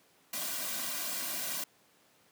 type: noise with comb filter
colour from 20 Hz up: white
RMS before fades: -36 dBFS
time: 0.33-1.64 s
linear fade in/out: 5 ms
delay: 2.3 ms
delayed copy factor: -0.8
effects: pink hiss -65 dBFS RMS until 2.31 s + high-pass 200 Hz 12 dB/octave